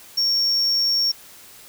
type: tone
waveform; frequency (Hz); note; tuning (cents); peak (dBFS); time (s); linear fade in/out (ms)
triangle; 5510; F8; -24; -16; 0.17-1.12; 10
effects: white hiss -45 dBFS RMS until 1.68 s